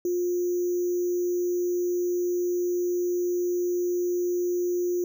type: tone with sample-and-hold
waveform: sine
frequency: 354 Hz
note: F4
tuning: 23 cents sharp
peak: -23 dBFS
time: 0.05-5.04 s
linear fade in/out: 2 ms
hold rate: 6300 Hz
effects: none